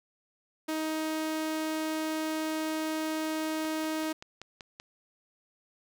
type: tone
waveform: sawtooth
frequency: 314.2 Hz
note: D#4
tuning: 17 cents sharp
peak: -26 dBFS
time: 0.68-4.13 s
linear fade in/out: 10 ms
type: click train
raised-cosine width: 0.2 ms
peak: -26 dBFS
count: 7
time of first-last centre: 3.65-4.799 s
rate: 5.22 Hz
effects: none